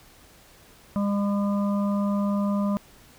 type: harmonic tone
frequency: 202 Hz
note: G#3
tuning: 48 cents flat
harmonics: 1 / 3 / 5 / 6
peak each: -22 / -32 / -36 / -38 dBFS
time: 0.96-2.77 s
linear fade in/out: 0 ms
effects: pink hiss -53 dBFS RMS until 3.18 s